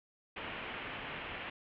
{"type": "low-pass noise", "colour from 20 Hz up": "white", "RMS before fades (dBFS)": -43, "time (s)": [0.36, 1.5], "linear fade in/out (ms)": 5, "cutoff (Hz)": 3000, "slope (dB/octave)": 48, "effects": []}